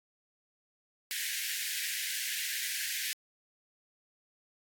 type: high-pass noise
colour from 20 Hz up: pink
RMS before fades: -35 dBFS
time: 1.11-3.13 s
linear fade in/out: 0 ms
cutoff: 1600 Hz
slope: 96 dB/octave
effects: AAC 64 kbps